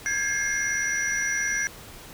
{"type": "tone cluster", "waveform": "sine", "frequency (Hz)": [1607, 1686, 2124, 5840], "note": ["G6", "G#6", "C7", "F#8"], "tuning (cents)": [43, 26, 25, -24], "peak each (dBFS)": -28, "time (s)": [0.06, 1.67], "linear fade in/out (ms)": 0, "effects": ["tanh soft clip ceiling -18 dBFS", "pink hiss -44 dBFS RMS until 2.13 s"]}